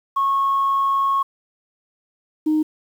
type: tone pair in turn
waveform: sine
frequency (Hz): 1096 / 309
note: C#6 / D#4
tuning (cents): -20 / -12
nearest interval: octave + minor seventh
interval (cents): 2192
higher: first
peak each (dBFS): -15 / -14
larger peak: second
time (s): 0.16-1.23 / 2.46-2.63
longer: first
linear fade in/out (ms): 10
effects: tanh soft clip ceiling -12 dBFS + 8-bit